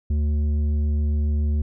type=tone with tanh clipping; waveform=sine; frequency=74.4 Hz; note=D2; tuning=23 cents sharp; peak=-20 dBFS; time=0.1-1.62 s; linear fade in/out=5 ms; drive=8 dB; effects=none